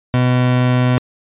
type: tone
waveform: 30% pulse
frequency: 125.2 Hz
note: B2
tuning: 24 cents sharp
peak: -9 dBFS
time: 0.14-0.98 s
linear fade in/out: 0 ms
effects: resampled to 8000 Hz